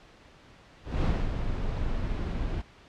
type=noise with ADSR envelope; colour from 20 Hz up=brown; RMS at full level=-23 dBFS; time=0.83-2.62 s; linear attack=210 ms; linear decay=240 ms; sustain=-7 dB; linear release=11 ms; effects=pink hiss -54 dBFS RMS until 2.88 s + low-pass 4000 Hz 12 dB/octave